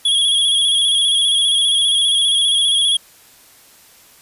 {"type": "tone with vibrato", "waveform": "square", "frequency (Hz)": 3322, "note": "G#7", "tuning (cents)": 0, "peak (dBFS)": -13, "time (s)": [0.05, 2.97], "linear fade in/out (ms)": 5, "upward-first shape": "square", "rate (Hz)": 15, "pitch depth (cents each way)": 36, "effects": ["white hiss -47 dBFS RMS until 4.21 s", "resampled to 32000 Hz"]}